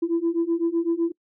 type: beating tone pair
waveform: sine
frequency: 331.2 / 339.1 Hz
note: E4 / E4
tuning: +8 / +49 cents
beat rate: 7.9 Hz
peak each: -23 / -22 dBFS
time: 0.02-1.12 s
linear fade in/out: 10 ms
effects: noise-tail reverb RT60 0.1 s tail -25 dB re dry + tanh soft clip ceiling -15 dBFS